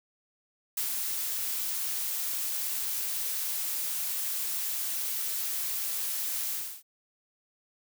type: noise with ADSR envelope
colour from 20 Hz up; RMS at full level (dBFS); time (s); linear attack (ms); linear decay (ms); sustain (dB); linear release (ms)
blue; -30; 0.77-6.83; 5; 120; -2; 310
effects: none